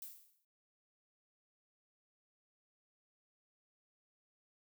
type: noise with exponential decay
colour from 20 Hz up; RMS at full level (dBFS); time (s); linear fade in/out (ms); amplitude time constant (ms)
violet; -45; 0.02-0.45; 2; 93
effects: none